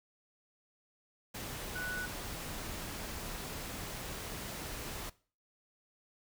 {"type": "tone in noise", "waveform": "sine", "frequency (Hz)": 1480, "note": "F#6", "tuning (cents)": 0, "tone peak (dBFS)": -37, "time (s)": [1.75, 2.06], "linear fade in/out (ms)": 10, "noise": "pink", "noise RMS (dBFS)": -42, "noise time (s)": [1.34, 5.1], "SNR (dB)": 2, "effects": ["noise-tail reverb RT60 0.4 s tail -20 dB re dry"]}